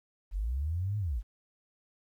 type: linear two-way sweep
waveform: sine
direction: up then down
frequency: 42.03 to 107.4 to 42.03 Hz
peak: -29 dBFS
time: 0.31-1.23 s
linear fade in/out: 50 ms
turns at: 0.98 s
effects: 11-bit